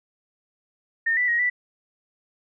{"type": "tone with pitch steps", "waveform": "sine", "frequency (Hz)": [1827, 1975, 1886, 1970], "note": ["A#6", "B6", "A#6", "B6"], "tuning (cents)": [-35, 0, 20, -5], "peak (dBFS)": -19, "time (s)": [1.06, 1.5], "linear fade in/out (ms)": 10, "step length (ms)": 110, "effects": []}